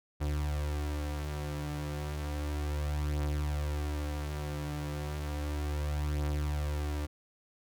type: beating tone pair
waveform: 35% pulse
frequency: 73.9 / 74.23 Hz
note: D2 / D2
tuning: +11 / +19 cents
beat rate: 0.33 Hz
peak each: -31 / -37 dBFS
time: 0.2-7.07 s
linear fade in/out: 20 ms
effects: none